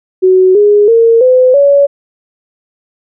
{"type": "tone with pitch steps", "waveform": "sine", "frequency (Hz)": [372.7, 413.5, 458.8, 509.1, 564.9], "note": ["F#4", "G#4", "A#4", "C5", "C#5"], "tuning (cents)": [13, -8, -28, -47, 33], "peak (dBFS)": -3, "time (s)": [0.22, 1.87], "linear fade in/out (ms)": 20, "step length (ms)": 330, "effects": []}